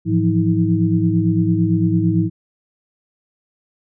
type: tone cluster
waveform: sine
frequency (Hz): 107 / 166.8 / 175.7 / 320.1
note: A2 / E3 / F3 / D#4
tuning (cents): -48 / +21 / +11 / +49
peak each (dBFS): -19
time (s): 0.05-2.3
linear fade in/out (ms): 50
effects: none